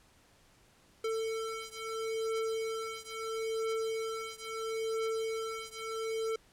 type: beating tone pair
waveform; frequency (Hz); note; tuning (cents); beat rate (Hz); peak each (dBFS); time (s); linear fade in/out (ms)
square; 445.9 / 446.65; A4 / A4; +23 / +26; 0.75; -37 / -38; 1.04-6.36; 5
effects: pink hiss -64 dBFS RMS until 6.52 s + low-pass 11000 Hz 12 dB/octave